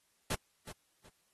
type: noise with echo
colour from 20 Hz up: pink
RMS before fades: -35 dBFS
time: 0.3-0.35 s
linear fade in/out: 5 ms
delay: 370 ms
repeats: 2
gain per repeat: -12 dB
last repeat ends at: 1.09 s
effects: white hiss -74 dBFS RMS until 1.33 s + AAC 32 kbps